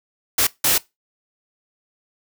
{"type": "noise bursts at uneven times", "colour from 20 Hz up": "white", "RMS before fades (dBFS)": -17, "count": 2, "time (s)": [[0.38, 0.47], [0.64, 0.78]], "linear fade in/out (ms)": 5, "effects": ["noise-tail reverb RT60 0.2 s tail -21 dB re dry"]}